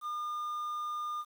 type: tone with quantisation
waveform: triangle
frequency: 1210 Hz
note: D#6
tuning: 49 cents flat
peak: -32 dBFS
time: 0.01-1.25 s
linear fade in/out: 50 ms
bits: 10
effects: none